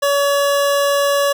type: tone pair together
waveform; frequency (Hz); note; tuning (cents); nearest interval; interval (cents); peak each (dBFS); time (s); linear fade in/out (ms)
square; 566 / 1132; C#5 / C#6; +36 / +36; octave; 1200; -15 / -21; 0.02-1.33; 10
effects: none